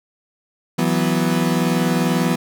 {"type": "chord", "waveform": "35% pulse", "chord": "E suspended second", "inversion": "none", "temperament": "equal", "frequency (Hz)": [164.81, 185, 246.9], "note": ["E3", "F#3", "B3"], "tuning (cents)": [0, 0, 0], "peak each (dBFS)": -19, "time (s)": [0.78, 2.36], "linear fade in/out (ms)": 10, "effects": []}